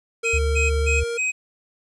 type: tone with pitch glide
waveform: square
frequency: 459.2 to 468 Hz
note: A#4 to A#4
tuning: -26 to +7 cents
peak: -25 dBFS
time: 0.23-1.18 s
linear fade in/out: 10 ms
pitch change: +33 cents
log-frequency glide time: 0.81-1.02 s
type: tone bursts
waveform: square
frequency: 2522 Hz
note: D#7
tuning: 23 cents sharp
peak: -21 dBFS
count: 4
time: 0.24-1.32 s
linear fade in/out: 20 ms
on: 150 ms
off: 160 ms
type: tone with vibrato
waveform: sine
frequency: 72.6 Hz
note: D2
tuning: 19 cents flat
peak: -19 dBFS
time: 0.33-1.04 s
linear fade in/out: 10 ms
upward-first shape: triangle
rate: 19 Hz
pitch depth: 24 cents each way
effects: resampled to 24000 Hz + 9-bit